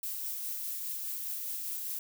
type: noise with tremolo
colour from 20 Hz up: violet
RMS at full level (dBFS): -36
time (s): 0.03-1.99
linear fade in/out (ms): 2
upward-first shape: sine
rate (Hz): 4.9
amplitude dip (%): 25
effects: none